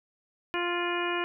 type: harmonic tone with a mistuned harmonic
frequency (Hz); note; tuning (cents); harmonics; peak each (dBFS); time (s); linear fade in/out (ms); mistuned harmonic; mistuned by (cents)
349.2; F4; 0; 1 / 2 / 3 / 4 / 5 / 6 / 7 / 8; -31 / -37 / -34 / -37 / -36 / -44 / -36 / -38; 0.54-1.24; 0; 8; +63
effects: none